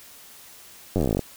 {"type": "slowing click train", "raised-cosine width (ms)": 2, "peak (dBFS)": -10, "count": 16, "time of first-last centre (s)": [0.96, 1.193], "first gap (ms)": 10, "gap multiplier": 1.06, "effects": ["white hiss -47 dBFS RMS until 1.36 s"]}